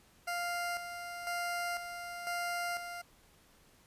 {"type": "tone with tremolo", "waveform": "20% pulse", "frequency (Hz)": 698.5, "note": "F5", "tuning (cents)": 0, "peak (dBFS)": -29, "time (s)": [0.27, 3.02], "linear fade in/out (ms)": 10, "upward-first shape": "square", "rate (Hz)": 1, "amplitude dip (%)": 55, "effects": ["pink hiss -64 dBFS RMS until 3.86 s", "resampled to 32000 Hz"]}